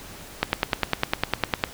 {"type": "click train", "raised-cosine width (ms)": 0.3, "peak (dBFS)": -3, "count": 13, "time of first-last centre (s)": [0.43, 1.638], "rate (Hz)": 9.93, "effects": ["pink hiss -42 dBFS RMS until 1.73 s"]}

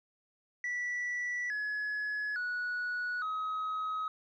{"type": "tone with pitch steps", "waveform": "sine", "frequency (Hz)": [1958, 1694.7, 1466.8, 1269.6], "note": ["B6", "G#6", "F#6", "D#6"], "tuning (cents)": [-15, 35, -15, 35], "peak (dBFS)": -30, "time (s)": [0.64, 4.08], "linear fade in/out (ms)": 2, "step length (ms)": 860, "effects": ["tanh soft clip ceiling -31 dBFS"]}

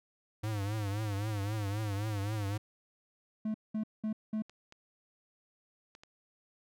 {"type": "tone with vibrato", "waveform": "square", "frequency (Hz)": 103.83, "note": "G#2", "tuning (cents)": 0, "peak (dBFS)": -33, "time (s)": [0.43, 2.58], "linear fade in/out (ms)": 10, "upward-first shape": "triangle", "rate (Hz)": 3.8, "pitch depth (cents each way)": 120}
{"type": "tone bursts", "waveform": "triangle", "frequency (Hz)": 216.6, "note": "A3", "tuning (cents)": -27, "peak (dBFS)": -29, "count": 4, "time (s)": [3.45, 4.422], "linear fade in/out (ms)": 5, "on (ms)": 93, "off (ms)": 200}
{"type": "clicks", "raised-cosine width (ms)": 0.2, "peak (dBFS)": -35, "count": 4, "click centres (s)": [4.496, 4.724, 5.951, 6.035]}
{"effects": []}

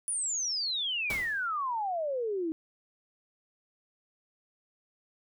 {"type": "exponential sweep", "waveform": "sine", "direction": "down", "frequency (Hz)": [9956, 310], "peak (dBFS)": -29, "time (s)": [0.08, 2.52], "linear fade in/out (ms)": 0}
{"type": "noise with exponential decay", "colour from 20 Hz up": "pink", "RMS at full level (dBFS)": -35, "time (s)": [1.1, 1.51], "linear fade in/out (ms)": 2, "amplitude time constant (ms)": 87}
{"effects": []}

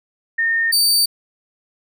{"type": "tone pair in turn", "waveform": ["sine", "sawtooth"], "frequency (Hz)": [1828, 4606], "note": ["A#6", "D8"], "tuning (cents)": [-34, -34], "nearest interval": "octave + major third", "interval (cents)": 1600, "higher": "second", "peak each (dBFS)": [-15, -10], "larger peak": "second", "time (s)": [[0.38, 0.72], [0.72, 1.06]], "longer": "neither", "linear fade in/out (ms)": 10, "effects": []}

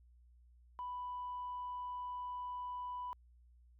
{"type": "tone", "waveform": "sine", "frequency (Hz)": 990, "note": "B5", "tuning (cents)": 4, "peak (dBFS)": -39, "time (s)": [0.79, 3.13], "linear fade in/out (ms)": 0, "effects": ["tanh soft clip ceiling -36 dBFS", "added 60 Hz sine -61 dBFS peak until 3.79 s"]}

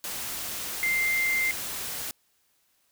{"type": "tone in noise", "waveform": "sine", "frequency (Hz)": 2093, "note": "C7", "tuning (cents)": 0, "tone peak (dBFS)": -23, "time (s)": [0.83, 1.51], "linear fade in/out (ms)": 0, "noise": "white", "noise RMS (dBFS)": -34, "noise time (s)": [0.04, 2.11], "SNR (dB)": 8, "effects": ["white hiss -69 dBFS RMS until 2.91 s"]}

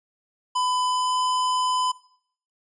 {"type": "tone with pitch glide", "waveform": "square", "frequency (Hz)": [1003, 1008.8], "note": ["B5", "B5"], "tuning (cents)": [26, 36], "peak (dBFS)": -22, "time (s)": [0.55, 1.92], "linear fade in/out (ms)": 10, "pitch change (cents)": 10, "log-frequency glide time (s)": [0.83, 1.17], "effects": ["noise-tail reverb RT60 0.6 s tail -19 dB re dry", "resampled to 22050 Hz"]}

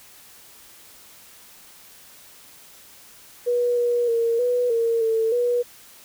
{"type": "tone with pitch steps", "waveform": "sine", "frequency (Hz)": [485.1, 480.8, 462.7, 490.9, 460.6, 448, 484.9], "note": ["B4", "B4", "A#4", "B4", "A#4", "A4", "B4"], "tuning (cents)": [-31, -46, -13, -10, -21, 31, -32], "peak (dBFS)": -18, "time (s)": [3.46, 5.63], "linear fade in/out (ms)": 20, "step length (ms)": 310, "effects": ["white hiss -48 dBFS RMS until 6.04 s"]}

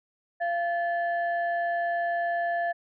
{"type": "tone pair together", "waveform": "sine", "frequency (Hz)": [688.5, 1735], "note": ["F5", "A6"], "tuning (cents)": [-25, -25], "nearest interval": "octave + major third", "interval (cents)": 1600, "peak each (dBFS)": [-25, -31], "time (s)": [0.4, 2.73], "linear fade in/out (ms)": 20, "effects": ["tanh soft clip ceiling -18 dBFS"]}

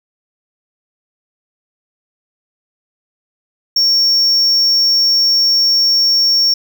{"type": "tone", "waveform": "triangle", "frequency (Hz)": 5500, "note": "F8", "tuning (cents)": -27, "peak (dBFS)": -8, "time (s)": [3.76, 6.54], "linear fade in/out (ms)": 5, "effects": []}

